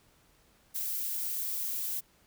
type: noise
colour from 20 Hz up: violet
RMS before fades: -34 dBFS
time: 0.74-2.01 s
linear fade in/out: 20 ms
effects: pink hiss -65 dBFS RMS until 2.26 s